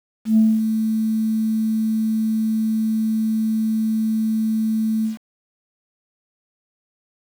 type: tone with ADSR envelope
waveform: sine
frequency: 220 Hz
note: A3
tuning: in tune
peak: -9 dBFS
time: 0.25-5.18 s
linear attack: 120 ms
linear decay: 230 ms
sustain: -8 dB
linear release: 130 ms
effects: tanh soft clip ceiling -6 dBFS + 7-bit